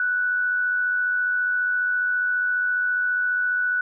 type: tone with amplitude modulation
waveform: sine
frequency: 1480 Hz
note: F#6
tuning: in tune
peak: -18 dBFS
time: 0-3.81 s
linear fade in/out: 2 ms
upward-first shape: sine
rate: 94.7 Hz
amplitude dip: 40%
effects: none